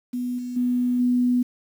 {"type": "tone with level steps", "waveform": "sine", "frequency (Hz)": 246.9, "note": "B3", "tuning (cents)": 0, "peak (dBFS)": [-24, -28, -19, -17], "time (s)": [0.13, 1.43], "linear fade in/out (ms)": 10, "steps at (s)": [0.38, 0.56, 0.99], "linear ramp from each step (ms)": 10, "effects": ["8-bit"]}